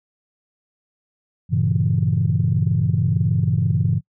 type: chord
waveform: sine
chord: G diminished seventh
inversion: none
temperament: equal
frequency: 98 / 116.54 / 138.59 / 164.81 Hz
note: G2 / Bb2 / Db3 / Fb3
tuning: 0 / 0 / 0 / 0 cents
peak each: -21 dBFS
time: 1.49-4.01 s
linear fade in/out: 50 ms
effects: noise-tail reverb RT60 0.1 s tail -26 dB re dry + tanh soft clip ceiling -7 dBFS